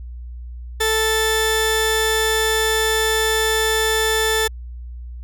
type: tone pair together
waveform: sawtooth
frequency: 440 / 1760 Hz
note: A4 / A6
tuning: 0 / 0 cents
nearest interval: 2 octaves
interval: 2400 cents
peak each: -15 dBFS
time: 0.8-4.48 s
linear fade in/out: 10 ms
effects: added 60 Hz sine -30 dBFS peak until 5.23 s